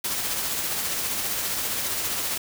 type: noise with tremolo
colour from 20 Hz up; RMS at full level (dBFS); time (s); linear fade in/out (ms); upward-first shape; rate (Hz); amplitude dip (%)
white; -26; 0.04-2.38; 5; triangle; 15; 35
effects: none